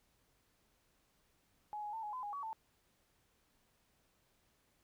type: tone with pitch steps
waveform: sine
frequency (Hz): 841 / 834 / 895 / 839 / 1016 / 824 / 1131 / 886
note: G#5 / G#5 / A5 / G#5 / B5 / G#5 / C#6 / A5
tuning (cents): +22 / +7 / +29 / +17 / +49 / -14 / +34 / +12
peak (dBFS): -40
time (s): 1.73-2.53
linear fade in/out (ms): 0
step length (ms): 100
effects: pink hiss -75 dBFS RMS until 4.83 s